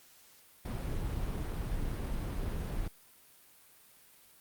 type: noise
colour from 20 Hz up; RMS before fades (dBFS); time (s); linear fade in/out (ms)
brown; -35; 0.65-2.88; 5
effects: white hiss -60 dBFS RMS until 4.4 s + Opus 48 kbps